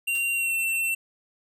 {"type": "tone with pitch glide", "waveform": "square", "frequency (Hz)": [2763, 2698], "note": ["F7", "E7"], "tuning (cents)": [-19, 40], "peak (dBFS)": -24, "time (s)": [0.07, 0.95], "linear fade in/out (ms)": 10, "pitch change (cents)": -41, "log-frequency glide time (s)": [0.34, 0.55]}
{"type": "noise with exponential decay", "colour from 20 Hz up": "white", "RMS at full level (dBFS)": -41, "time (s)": [0.15, 0.32], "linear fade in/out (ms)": 1, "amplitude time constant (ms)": 35}
{"effects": []}